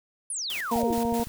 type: exponential sweep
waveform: sine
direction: down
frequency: 10670 to 290.5 Hz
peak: -29 dBFS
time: 0.3-0.94 s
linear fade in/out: 2 ms
type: noise with tremolo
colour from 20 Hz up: white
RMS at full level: -38 dBFS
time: 0.5-1.28 s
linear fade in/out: 0 ms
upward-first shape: square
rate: 4.7 Hz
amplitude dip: 65%
type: harmonic tone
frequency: 233.1 Hz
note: A#3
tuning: in tune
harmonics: 1 / 2 / 3 / 4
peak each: -26 / -29 / -31 / -32 dBFS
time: 0.71-1.24 s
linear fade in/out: 10 ms
type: click train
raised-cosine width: 5 ms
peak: -26 dBFS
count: 8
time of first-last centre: 0.76-1.271 s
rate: 13.7 Hz
effects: none